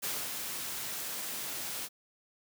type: noise with ADSR envelope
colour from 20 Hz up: white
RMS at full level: -34 dBFS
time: 0.02-1.89 s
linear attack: 22 ms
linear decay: 250 ms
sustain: -4 dB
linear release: 46 ms
effects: high-pass 100 Hz 12 dB/octave

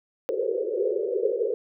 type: band-pass noise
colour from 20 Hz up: white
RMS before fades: -26 dBFS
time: 0.29-1.54 s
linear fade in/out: 0 ms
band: 370 to 530 Hz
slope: 96 dB/octave
effects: none

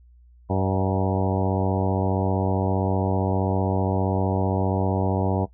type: harmonic tone with a mistuned harmonic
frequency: 95.3 Hz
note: G2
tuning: 48 cents flat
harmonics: 1 / 2 / 3 / 4 / 5 / 6 / 7 / 8 / 9 / 10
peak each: -24 / -27 / -29 / -30 / -31 / -32 / -32 / -33 / -34 / -34 dBFS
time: 0.49-5.46 s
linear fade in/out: 20 ms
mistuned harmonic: 6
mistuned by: +41 cents
effects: noise-tail reverb RT60 0.1 s tail -18 dB re dry + added 60 Hz sine -49 dBFS peak until 5.53 s

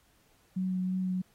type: tone with vibrato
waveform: sine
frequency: 185.2 Hz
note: F#3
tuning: 2 cents sharp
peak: -28 dBFS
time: 0.56-1.22 s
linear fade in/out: 10 ms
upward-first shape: sine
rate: 3 Hz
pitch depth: 12 cents each way
effects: pink hiss -67 dBFS RMS until 1.34 s + AAC 48 kbps

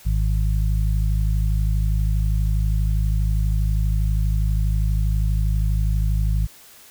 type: harmonic tone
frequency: 52.4 Hz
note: G#1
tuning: 16 cents sharp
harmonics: 1 / 2 / 3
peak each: -18 / -24 / -28 dBFS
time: 0.05-6.47 s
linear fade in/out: 20 ms
effects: white hiss -47 dBFS RMS until 6.9 s

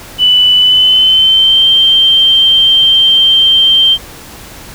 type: tone with pitch glide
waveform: sine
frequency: 2983 to 3144 Hz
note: F#7 to G7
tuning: +13 to +4 cents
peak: -4 dBFS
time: 0.18-3.98 s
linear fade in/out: 50 ms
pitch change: +91 cents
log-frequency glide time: 0.56-1.66 s
effects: pink hiss -31 dBFS RMS until 4.74 s

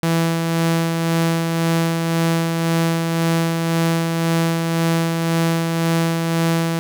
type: tone with tremolo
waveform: sawtooth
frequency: 165.5 Hz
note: E3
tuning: 7 cents sharp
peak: -11 dBFS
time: 0.03-6.79 s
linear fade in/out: 0 ms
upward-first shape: sine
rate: 1.9 Hz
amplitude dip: 35%
effects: none

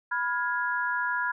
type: chord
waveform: sine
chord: F diminished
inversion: second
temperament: equal with one note detuned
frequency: 987.8 / 1415.6 / 1661.2 Hz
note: Cb6 / F6 / Ab6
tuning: 0 / +23 / 0 cents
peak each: -30 dBFS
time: 0.11-1.32 s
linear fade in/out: 10 ms
effects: none

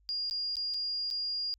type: tone with dropouts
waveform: sine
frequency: 4831 Hz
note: D8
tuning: 48 cents sharp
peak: -31 dBFS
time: 0.09-1.54 s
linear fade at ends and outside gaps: 0 ms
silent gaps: 0.298-0.31 / 0.556-0.568 / 0.739-0.743 / 1.103-1.11 s
effects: added 50 Hz sine -63 dBFS peak until 1.58 s

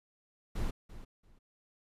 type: noise with echo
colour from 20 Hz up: brown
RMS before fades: -33 dBFS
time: 0.55-0.71 s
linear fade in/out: 10 ms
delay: 340 ms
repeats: 2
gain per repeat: -14 dB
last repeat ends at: 1.39 s
effects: resampled to 32000 Hz

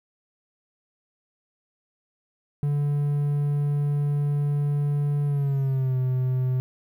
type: tone with pitch glide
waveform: triangle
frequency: 144.9 to 128.35 Hz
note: D3 to C3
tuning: -23 to -33 cents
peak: -19 dBFS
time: 2.63-6.6 s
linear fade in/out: 0 ms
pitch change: -210 cents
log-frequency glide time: 5.25-5.97 s
effects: 10-bit

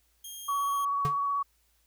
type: tone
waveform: 10% pulse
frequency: 3229 Hz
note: G#7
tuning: 49 cents flat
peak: -32 dBFS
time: 0.24-0.85 s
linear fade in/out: 5 ms
type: tone with vibrato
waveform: sine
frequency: 1127 Hz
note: C#6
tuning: 28 cents sharp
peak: -26 dBFS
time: 0.48-1.43 s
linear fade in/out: 10 ms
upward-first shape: triangle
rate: 16 Hz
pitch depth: 19 cents each way
type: tone with exponential decay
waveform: square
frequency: 144.5 Hz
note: D3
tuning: 28 cents flat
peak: -25 dBFS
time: 1.05-1.17 s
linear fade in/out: 0 ms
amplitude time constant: 26 ms
effects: added 57 Hz sine -70 dBFS peak until 1.86 s + white hiss -70 dBFS RMS until 1.86 s

